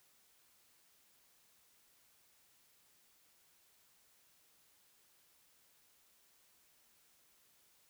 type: silence
effects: white hiss -70 dBFS RMS until 7.89 s